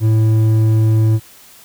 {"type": "tone with hard clipping", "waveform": "sine", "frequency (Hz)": 110, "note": "A2", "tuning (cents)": 0, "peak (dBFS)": -11, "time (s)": [0, 1.2], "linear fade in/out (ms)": 50, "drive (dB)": 6, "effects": ["white hiss -43 dBFS RMS until 1.64 s"]}